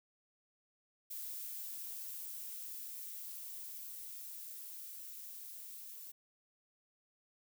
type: noise with level ramp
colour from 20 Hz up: violet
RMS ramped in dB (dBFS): -44 to -50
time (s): 1.1-6.12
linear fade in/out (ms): 10
effects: none